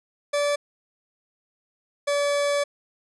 40% pulse tone pair in turn, 579 / 573.7 Hz, D5 / D5, -25 / -41 cents, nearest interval unison, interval 16 cents, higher first, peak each -20 dBFS, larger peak neither, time 0.33-0.56 / 2.07-2.64 s, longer second, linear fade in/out 10 ms, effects resampled to 24000 Hz

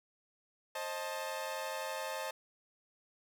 sawtooth chord, A diminished, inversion first, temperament equal with one note detuned, 530.6 / 622.3 / 880 Hz, C5 / Eb5 / A5, +24 / 0 / 0 cents, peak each -38 / -38 / -38 dBFS, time 0.75-2.31 s, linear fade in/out 5 ms, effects none

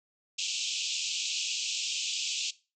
pink band-pass noise, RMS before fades -33 dBFS, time 0.38-2.51 s, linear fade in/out 10 ms, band 2500 to 7600 Hz, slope 96 dB/octave, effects noise-tail reverb RT60 0.3 s tail -19 dB re dry

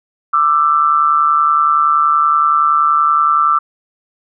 sine tone pair together, 1180 / 1330.6 Hz, D6 / E6, +8 / +16 cents, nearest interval major second, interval 208 cents, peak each -12 dBFS, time 0.33-3.59 s, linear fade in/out 10 ms, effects none

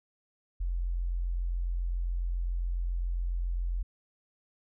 sine tone, 43.65 Hz, F1, in tune, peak -28 dBFS, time 0.6-3.83 s, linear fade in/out 10 ms, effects none

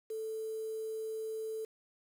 sine tone with quantisation, 440 Hz, A4, in tune, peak -36 dBFS, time 0.1-1.65 s, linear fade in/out 5 ms, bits 9, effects none

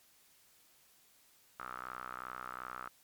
sawtooth tone with band-pass filter, 62.7 Hz, B1, 27 cents sharp, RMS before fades -45 dBFS, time 1.59-2.89 s, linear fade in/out 5 ms, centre 1300 Hz, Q 7.8, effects white hiss -66 dBFS RMS until 3.03 s + MP3 96 kbps

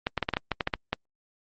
clicks, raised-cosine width 0.3 ms, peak -9 dBFS, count 11, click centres 0.069 / 0.177 / 0.227 / 0.289 / 0.337 / 0.369 / 0.517 / 0.608 / 0.674 / 0.738 / 0.93 s, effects low-pass 4000 Hz 12 dB/octave + Opus 32 kbps

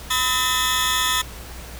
sawtooth tone cluster, 1008 / 1283 / 1804 / 3322 / 3544 Hz, B5 / E6 / A6 / G#7 / A7, +35 / -47 / +43 / 0 / +12 cents, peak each -22 dBFS, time 0.1-1.22 s, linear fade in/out 10 ms, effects added 60 Hz sine -37 dBFS peak until 1.79 s + pink hiss -39 dBFS RMS until 1.79 s

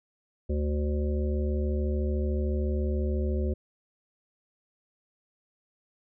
harmonic tone, 73.9 Hz, D2, 11 cents sharp, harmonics 1 / 3 / 5 / 7 / 8, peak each -26 / -34 / -34 / -38 / -43 dBFS, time 0.49-3.54 s, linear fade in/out 10 ms, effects none

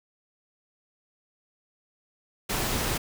pink noise, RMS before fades -28 dBFS, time 2.49-2.98 s, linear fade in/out 10 ms, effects none

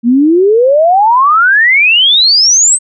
sine exponential sweep, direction up, 226.9 to 8420 Hz, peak -4 dBFS, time 0.03-2.79 s, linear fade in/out 50 ms, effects none

